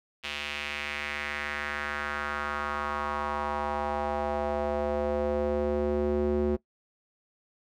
square tone with band-pass filter sweep, 73.42 Hz, D2, in tune, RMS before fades -30 dBFS, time 0.23-6.57 s, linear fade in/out 20 ms, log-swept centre 2900 to 340 Hz, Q 2.5, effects noise-tail reverb RT60 0.1 s tail -20 dB re dry

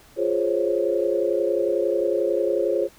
sine chord, Db major seventh, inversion first, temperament equal, 349.2 / 415.3 / 523.3 / 554.4 Hz, F4 / Ab4 / C5 / Db5, 0 / 0 / 0 / 0 cents, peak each -25 dBFS, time 0.16-2.89 s, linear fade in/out 50 ms, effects pink hiss -52 dBFS RMS until 2.98 s

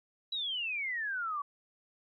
sine exponential sweep, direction down, 3951 to 1120 Hz, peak -32 dBFS, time 0.32-1.42 s, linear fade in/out 5 ms, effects MP3 48 kbps

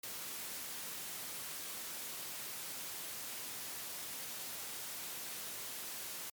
white noise, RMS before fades -44 dBFS, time 0.03-6.3 s, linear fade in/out 5 ms, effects high-pass 100 Hz 12 dB/octave + MP3 96 kbps

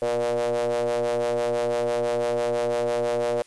square ring-modulated tone, 60 Hz, B1, 49 cents flat, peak -20 dBFS, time 0.02-3.42 s, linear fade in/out 0 ms, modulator 537 Hz, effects white hiss -55 dBFS RMS until 3.46 s + resampled to 24000 Hz

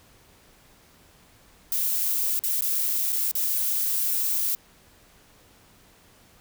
violet noise with dropouts, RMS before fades -25 dBFS, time 1.72-4.55 s, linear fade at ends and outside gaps 1 ms, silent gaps 2.392-2.437 / 2.609-2.621 / 3.123-3.127 / 3.314-3.352 s, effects pink hiss -56 dBFS RMS until 6.4 s

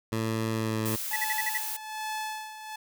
15% pulse tone with pitch glide, 111.7 to 109.84 Hz, A2 to A2, +27 to -3 cents, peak -21 dBFS, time 0.12-0.96 s, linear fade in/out 5 ms, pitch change -30 cents, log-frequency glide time 0.52-0.83 s
blue noise, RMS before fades -34 dBFS, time 0.85-1.77 s, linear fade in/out 10 ms
sawtooth tone with tremolo, 865 Hz, A5, 30 cents flat, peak -27 dBFS, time 1.11-2.76 s, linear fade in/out 5 ms, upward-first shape sine, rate 1.2 Hz, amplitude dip 70%
triangle tone bursts, 1951 Hz, B6, 22 cents flat, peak -25 dBFS, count 6, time 1.13-1.577 s, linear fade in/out 5 ms, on 32 ms, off 51 ms
effects none

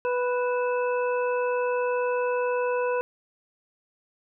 harmonic tone with a mistuned harmonic, 493.9 Hz, B4, in tune, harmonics 1 / 2 / 3 / 5, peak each -24 / -30 / -35 / -38 dBFS, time 0.05-3.01 s, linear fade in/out 0 ms, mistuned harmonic 5, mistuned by +98 cents, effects none

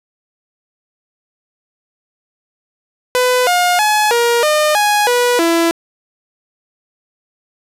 sawtooth tone with pitch steps, 501 / 713 / 848 / 472.8 / 607 / 832 / 488.1 / 334.4 Hz, B4 / F5 / G#5 / A#4 / D#5 / G#5 / B4 / E4, +25 / +36 / +36 / +24 / -43 / +3 / -20 / +25 cents, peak -7 dBFS, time 3.15-5.71 s, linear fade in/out 0 ms, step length 320 ms, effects resampled to 32000 Hz + 7-bit

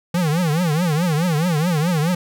square tone with vibrato, 164.2 Hz, E3, 6 cents flat, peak -17 dBFS, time 0.14-2.15 s, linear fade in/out 5 ms, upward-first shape triangle, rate 4.7 Hz, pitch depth 230 cents each way, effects none

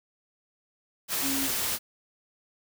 sine tone in noise, 272.3 Hz, C#4, 31 cents flat, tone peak -30 dBFS, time 1.21-1.49 s, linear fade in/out 50 ms, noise white, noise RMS -29 dBFS, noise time 1.08-1.79 s, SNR -4 dB, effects none

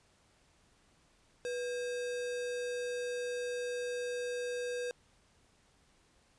sine tone with sample-and-hold, 490 Hz, B4, 14 cents flat, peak -34 dBFS, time 1.45-4.91 s, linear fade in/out 0 ms, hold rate 2100 Hz, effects pink hiss -68 dBFS RMS until 6.38 s + resampled to 22050 Hz

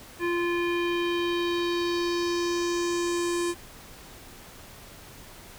square tone with low-pass filter sweep, 346.6 Hz, F4, 13 cents flat, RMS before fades -27 dBFS, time 0.19-3.55 s, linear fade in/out 50 ms, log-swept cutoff 2100 to 9100 Hz, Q 2.5, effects pink hiss -47 dBFS RMS until 5.58 s

